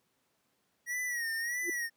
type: tone with vibrato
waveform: square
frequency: 1900 Hz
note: A#6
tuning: 33 cents sharp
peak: -33 dBFS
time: 0.86-1.9 s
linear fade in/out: 50 ms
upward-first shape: sine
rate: 1.6 Hz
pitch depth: 87 cents each way
type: tone with exponential growth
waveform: sine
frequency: 349.2 Hz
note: F4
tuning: in tune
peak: -30 dBFS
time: 1.61-1.7 s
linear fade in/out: 5 ms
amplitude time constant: 18 ms
effects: pink hiss -75 dBFS RMS until 1.96 s + high-pass 150 Hz 12 dB/octave